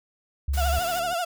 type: tone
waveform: sine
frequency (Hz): 69.3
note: C#2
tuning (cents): 0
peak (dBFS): -22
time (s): 0.48-0.79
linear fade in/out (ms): 5
type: noise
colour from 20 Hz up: white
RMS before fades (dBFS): -37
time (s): 0.53-1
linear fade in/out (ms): 10
type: tone with vibrato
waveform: 35% pulse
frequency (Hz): 698.5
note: F5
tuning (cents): 0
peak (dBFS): -23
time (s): 0.57-1.25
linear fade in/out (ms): 10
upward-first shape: triangle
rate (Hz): 13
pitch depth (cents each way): 99
type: click train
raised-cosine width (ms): 2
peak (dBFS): -32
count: 30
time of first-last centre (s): 0.74-1.13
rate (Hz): 74.4
effects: none